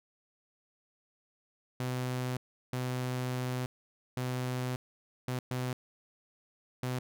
sawtooth tone bursts at uneven times, 126.5 Hz, B2, 42 cents sharp, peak -28 dBFS, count 6, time 1.8-2.37 / 2.73-3.66 / 4.17-4.76 / 5.28-5.39 / 5.51-5.73 / 6.83-6.99 s, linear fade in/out 2 ms, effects none

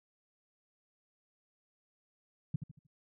sine tone with echo, 146.83 Hz, D3, in tune, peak -27 dBFS, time 2.54-2.56 s, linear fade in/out 5 ms, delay 77 ms, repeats 4, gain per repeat -9 dB, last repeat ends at 2.868 s, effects none

